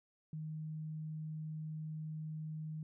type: tone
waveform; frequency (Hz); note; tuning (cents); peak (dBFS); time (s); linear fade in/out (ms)
sine; 155.8; D#3; +3; -40; 0.33-2.83; 2
effects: none